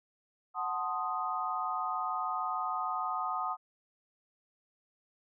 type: chord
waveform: sine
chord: F# diminished seventh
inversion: none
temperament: equal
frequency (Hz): 740 / 880 / 1046.5 / 1244.5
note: F#5 / A5 / C6 / Eb6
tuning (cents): 0 / 0 / 0 / 0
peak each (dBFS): -37 / -39 / -39 / -34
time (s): 0.54-3.57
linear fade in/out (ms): 50
effects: none